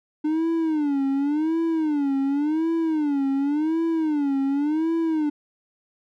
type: tone with vibrato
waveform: triangle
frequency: 300 Hz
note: D4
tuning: 37 cents sharp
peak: -18 dBFS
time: 0.24-5.3 s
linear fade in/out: 10 ms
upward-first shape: sine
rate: 0.9 Hz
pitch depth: 170 cents each way
effects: none